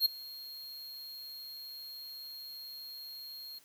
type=tone with ADSR envelope; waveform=square; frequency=4248 Hz; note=C8; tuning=25 cents sharp; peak=-22 dBFS; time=0-3.59 s; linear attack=56 ms; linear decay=9 ms; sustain=-22 dB; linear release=10 ms; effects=white hiss -63 dBFS RMS until 3.64 s